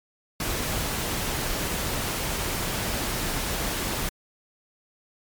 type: noise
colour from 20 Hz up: pink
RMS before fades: -28 dBFS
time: 0.4-4.09 s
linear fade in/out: 2 ms
effects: MP3 96 kbps